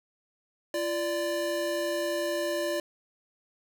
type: tone pair together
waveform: square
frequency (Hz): 342.1 / 587.3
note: F4 / D5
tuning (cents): -36 / 0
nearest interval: major sixth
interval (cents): 936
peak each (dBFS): -33 / -30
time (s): 0.74-2.8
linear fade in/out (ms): 2
effects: none